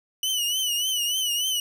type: tone with vibrato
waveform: sawtooth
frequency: 2960 Hz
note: F#7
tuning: in tune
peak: -20 dBFS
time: 0.23-1.6 s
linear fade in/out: 2 ms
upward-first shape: triangle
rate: 3.4 Hz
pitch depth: 96 cents each way
effects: none